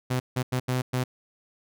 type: tone bursts at uneven times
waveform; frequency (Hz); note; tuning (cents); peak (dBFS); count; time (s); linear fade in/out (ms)
sawtooth; 127.2; C3; -48; -20; 5; 0.1-0.2 / 0.36-0.43 / 0.52-0.6 / 0.68-0.82 / 0.93-1.04; 10
effects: none